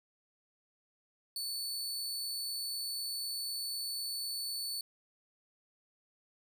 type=tone; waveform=sawtooth; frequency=4468 Hz; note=C#8; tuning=13 cents sharp; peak=-33 dBFS; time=1.36-4.81 s; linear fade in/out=2 ms; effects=none